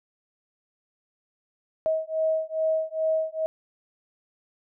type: beating tone pair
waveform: sine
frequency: 635 / 637.4 Hz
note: D#5 / D#5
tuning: +35 / +42 cents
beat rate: 2.4 Hz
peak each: -26 dBFS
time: 1.86-3.46 s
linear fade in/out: 0 ms
effects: none